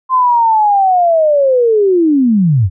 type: linear sweep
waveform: sine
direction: down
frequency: 1046.5 to 82.7 Hz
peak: -7 dBFS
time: 0.09-2.7 s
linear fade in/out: 50 ms
effects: none